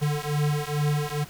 square beating tone pair, 146.83 / 149.13 Hz, D3 / D3, 0 / +27 cents, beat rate 2.3 Hz, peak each -27 dBFS, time 0.01-1.25 s, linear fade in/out 20 ms, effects pink hiss -46 dBFS RMS until 1.29 s

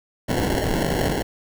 white noise with sample-and-hold, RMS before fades -22 dBFS, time 0.28-1.23 s, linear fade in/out 10 ms, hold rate 1225 Hz, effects none

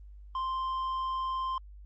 sine tone with tanh clipping, 1046.5 Hz, C6, in tune, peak -31 dBFS, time 0.35-1.58 s, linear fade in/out 2 ms, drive 5 dB, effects added 50 Hz sine -46 dBFS peak until 1.85 s + Opus 32 kbps

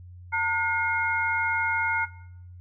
sine tone cluster, 906 / 1440 / 2142 Hz, A#5 / F#6 / C7, -50 / -47 / +40 cents, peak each -27 dBFS, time 0.32-2.06 s, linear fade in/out 20 ms, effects noise-tail reverb RT60 0.7 s tail -18 dB re dry + added 89 Hz sine -42 dBFS peak until 2.6 s

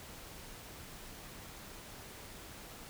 silence, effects pink hiss -50 dBFS RMS until 2.89 s

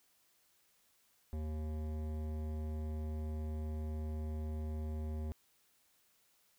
sine tone with hard clipping, 77.3 Hz, D#2, 11 cents flat, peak -39 dBFS, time 1.33-5.32 s, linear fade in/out 0 ms, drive 15 dB, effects white hiss -72 dBFS RMS until 6.58 s

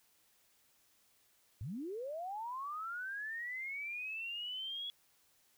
sine linear sweep, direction up, 87.5 to 3374 Hz, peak -39 dBFS, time 1.61-4.9 s, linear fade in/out 0 ms, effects white hiss -71 dBFS RMS until 5.57 s

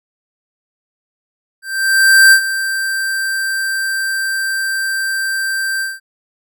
square tone with ADSR envelope, 1568 Hz, G6, in tune, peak -4 dBFS, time 1.62-6 s, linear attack 700 ms, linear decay 81 ms, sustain -13 dB, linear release 190 ms, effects none

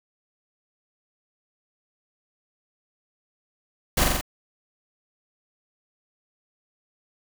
pink noise with echo, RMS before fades -21 dBFS, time 3.97-4.04 s, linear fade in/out 5 ms, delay 43 ms, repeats 4, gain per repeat -2 dB, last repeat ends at 4.212 s, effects none

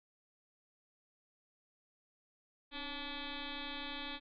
sine tone with frequency modulation, 1726 Hz, A6, 34 cents flat, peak -40 dBFS, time 2.71-4.2 s, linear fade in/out 50 ms, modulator 285 Hz, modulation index 7.6, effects none

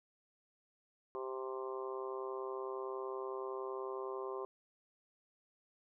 harmonic tone, 130.81 Hz, C3, in tune, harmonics 3 / 4 / 5 / 6 / 7 / 8 / 9, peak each -41 / -47 / -52 / -54 / -53 / -46 / -55 dBFS, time 1.15-4.45 s, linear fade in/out 0 ms, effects none

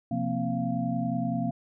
sine tone cluster, 128.8 / 174.3 / 232.9 / 263.4 / 690 Hz, C3 / F3 / A#3 / C4 / F5, -27 / -3 / -1 / +12 / -21 cents, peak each -33 / -33 / -30 / -33 / -34 dBFS, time 0.11-1.51 s, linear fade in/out 5 ms, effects none

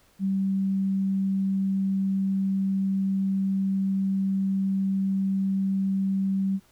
sine tone, 193.4 Hz, G3, 23 cents flat, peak -22 dBFS, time 0.19-6.6 s, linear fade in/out 50 ms, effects pink hiss -61 dBFS RMS until 6.71 s

